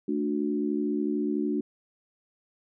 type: chord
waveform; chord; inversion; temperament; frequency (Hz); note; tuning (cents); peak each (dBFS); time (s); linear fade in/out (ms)
sine; D major; second; equal with one note detuned; 220 / 293.7 / 364.3; A3 / D4 / F#4; 0 / 0 / -27; -30 / -28 / -31; 0.08-1.61; 5
effects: none